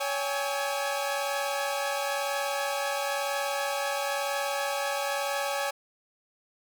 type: tone cluster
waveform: sawtooth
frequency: 562 / 800 / 841 / 1288 Hz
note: C#5 / G5 / G#5 / E6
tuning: +24 / +35 / +22 / -41 cents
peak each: -27 / -31 / -30 / -35 dBFS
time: 0-5.71 s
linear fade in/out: 10 ms
effects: none